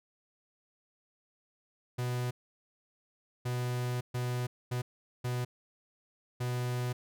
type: tone bursts at uneven times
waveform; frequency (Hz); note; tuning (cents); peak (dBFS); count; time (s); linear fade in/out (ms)
45% pulse; 123.7; B2; +3; -31; 6; 1.98-2.31 / 3.45-4.01 / 4.14-4.47 / 4.71-4.82 / 5.24-5.45 / 6.4-6.93; 10
effects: none